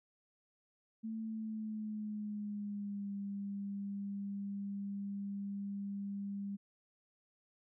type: tone with pitch glide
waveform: sine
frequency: 221.8 to 199.9 Hz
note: A3 to G3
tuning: +14 to +34 cents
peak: -38 dBFS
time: 1.03-6.57 s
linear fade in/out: 20 ms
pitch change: -180 cents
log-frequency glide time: 1.21-3.12 s
effects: none